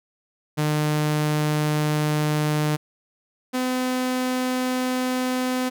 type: tone pair in turn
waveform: sawtooth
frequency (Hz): 151.2 / 254.3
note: D#3 / C4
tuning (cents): -49 / -49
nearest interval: major sixth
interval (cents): 900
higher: second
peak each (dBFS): -16 / -18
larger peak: first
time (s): 0.57-2.77 / 3.53-5.7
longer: first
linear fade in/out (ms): 20
effects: none